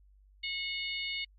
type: harmonic tone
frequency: 728 Hz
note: F#5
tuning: 28 cents flat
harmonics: 3 / 4 / 5 / 6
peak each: -37 / -39 / -41 / -43 dBFS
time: 0.43-1.25 s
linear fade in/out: 10 ms
effects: added 49 Hz sine -58 dBFS peak until 1.38 s + AAC 48 kbps